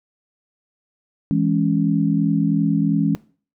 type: chord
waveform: sine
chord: C# minor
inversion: first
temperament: equal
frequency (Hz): 164.81 / 207.7 / 277.2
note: E3 / G#3 / C#4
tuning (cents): 0 / 0 / 0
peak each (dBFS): -20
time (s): 1.31-3.15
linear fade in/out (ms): 0
effects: noise-tail reverb RT60 0.4 s tail -20 dB re dry